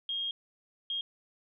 sine tone bursts at uneven times, 3243 Hz, G#7, 42 cents flat, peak -31 dBFS, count 2, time 0.09-0.31 / 0.9-1.01 s, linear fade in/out 2 ms, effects none

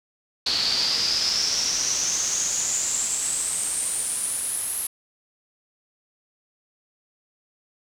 brown noise with band-pass filter sweep, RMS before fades -25 dBFS, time 0.46-4.87 s, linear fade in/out 5 ms, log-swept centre 4400 to 11000 Hz, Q 9.2, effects none

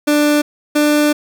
30% pulse tone pair in turn, 295.6 / 297 Hz, D4 / D4, +11 / +20 cents, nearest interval unison, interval 9 cents, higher second, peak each -8 / -8 dBFS, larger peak neither, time 0.07-0.42 / 0.75-1.13 s, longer second, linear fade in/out 10 ms, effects none

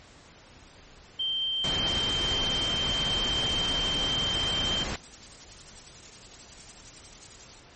sine tone, 3136 Hz, G7, in tune, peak -26 dBFS, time 1.19-4.84 s, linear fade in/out 10 ms
pink noise, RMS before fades -32 dBFS, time 1.64-4.96 s, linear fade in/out 2 ms
violet noise with tremolo, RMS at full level -36 dBFS, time 4.31-7.6 s, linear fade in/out 10 ms, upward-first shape sine, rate 11 Hz, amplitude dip 65%
effects pink hiss -52 dBFS RMS until 7.75 s + MP3 32 kbps

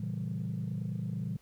sine chord, A# diminished seventh, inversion none, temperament equal with one note detuned, 116.54 / 138.59 / 166.73 / 196 Hz, A#2 / C#3 / E3 / G3, 0 / 0 / +20 / 0 cents, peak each -36 / -39 / -36 / -38 dBFS, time 0-1.37 s, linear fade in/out 5 ms, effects tanh soft clip ceiling -27 dBFS + pink hiss -66 dBFS RMS until 1.41 s

